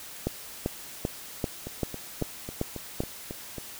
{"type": "two click trains", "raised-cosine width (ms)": 2, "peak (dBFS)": [-22, -13], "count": [8, 8], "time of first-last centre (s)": [[1.67, 3.583], [0.27, 3.004]], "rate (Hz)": [3.66, 2.56], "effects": ["white hiss -43 dBFS RMS until 3.79 s"]}